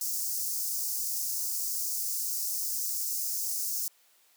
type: high-pass noise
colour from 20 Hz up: white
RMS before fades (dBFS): -32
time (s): 0.01-3.88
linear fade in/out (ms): 2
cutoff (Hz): 5000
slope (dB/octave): 48
effects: white hiss -64 dBFS RMS until 4.36 s + high-pass 400 Hz 12 dB/octave